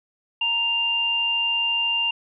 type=tone pair together; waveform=sine; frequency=932.4 / 2794 Hz; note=A#5 / F7; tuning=0 / 0 cents; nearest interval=octave + perfect fifth; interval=1900 cents; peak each=-31 / -20 dBFS; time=0.41-2.11 s; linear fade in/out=5 ms; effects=none